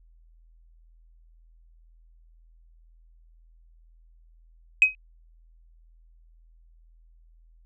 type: tone with exponential decay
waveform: sine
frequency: 2529 Hz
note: D#7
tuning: 28 cents sharp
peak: -8 dBFS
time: 4.82-4.95 s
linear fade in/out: 1 ms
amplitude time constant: 28 ms
effects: tanh soft clip ceiling -7 dBFS + added 41 Hz sine -53 dBFS peak until 7.65 s